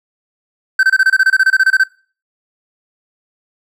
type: tone bursts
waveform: triangle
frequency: 1543 Hz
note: G6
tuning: 28 cents flat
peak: -5 dBFS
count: 16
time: 0.79-1.837 s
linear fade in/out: 5 ms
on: 42 ms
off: 25 ms
effects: noise-tail reverb RT60 0.4 s tail -22 dB re dry